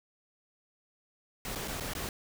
pink noise with dropouts, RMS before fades -37 dBFS, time 1.45-2.09 s, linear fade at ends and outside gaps 1 ms, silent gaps 1.551-1.557 / 1.677-1.681 / 1.8-1.807 / 1.935-1.951 s, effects none

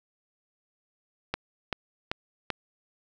click train, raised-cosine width 0.3 ms, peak -12 dBFS, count 4, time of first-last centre 1.34-2.503 s, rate 2.58 Hz, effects none

